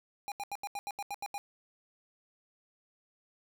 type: tone bursts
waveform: square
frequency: 810 Hz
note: G#5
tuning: 43 cents flat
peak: -36 dBFS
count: 10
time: 0.28-1.38 s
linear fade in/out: 0 ms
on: 38 ms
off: 80 ms
effects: none